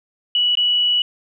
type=tone with dropouts; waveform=sine; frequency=2941 Hz; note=F#7; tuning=11 cents flat; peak=-14 dBFS; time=0.35-1.02 s; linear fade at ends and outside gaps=2 ms; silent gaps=0.553-0.572 s; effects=none